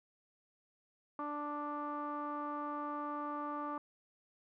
sawtooth tone with low-pass filter, 293.7 Hz, D4, in tune, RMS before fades -40 dBFS, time 1.19-3.78 s, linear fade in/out 2 ms, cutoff 1100 Hz, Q 9.5, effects none

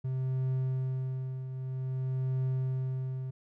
triangle tone with tremolo, 130.4 Hz, C3, 5 cents flat, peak -25 dBFS, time 0.04-3.31 s, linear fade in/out 10 ms, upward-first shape triangle, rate 0.52 Hz, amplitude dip 65%, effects none

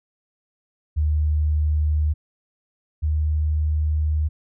sine tone pair in turn, 76 / 76.57 Hz, D#2 / D#2, -40 / -27 cents, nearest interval unison, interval 13 cents, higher second, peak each -17 / -18 dBFS, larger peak first, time 0.96-2.14 / 3.02-4.29 s, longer second, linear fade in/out 20 ms, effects none

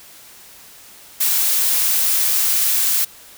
blue noise with high-pass filter sweep, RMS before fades -17 dBFS, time 1.2-3.05 s, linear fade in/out 10 ms, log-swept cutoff 240 to 990 Hz, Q 0.74, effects white hiss -43 dBFS RMS until 3.37 s

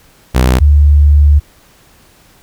sawtooth / sine tone pair in turn, 63.2 / 73.02 Hz, B1 / D2, +41 / -9 cents, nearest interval minor third, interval 250 cents, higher second, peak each -3 dBFS, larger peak neither, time 0.34-0.6 / 0.6-1.4 s, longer second, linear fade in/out 20 ms, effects pink hiss -46 dBFS RMS until 2.42 s

